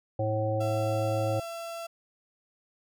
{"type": "harmonic tone", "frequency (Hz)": 108.5, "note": "A2", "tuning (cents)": -24, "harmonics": [1, 3, 5, 7], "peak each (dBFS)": [-29, -36, -29, -35], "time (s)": [0.19, 1.4], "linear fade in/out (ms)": 5}
{"type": "tone", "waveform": "35% pulse", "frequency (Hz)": 672, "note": "E5", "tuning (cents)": 33, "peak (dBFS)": -34, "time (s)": [0.6, 1.87], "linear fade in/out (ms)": 10}
{"effects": []}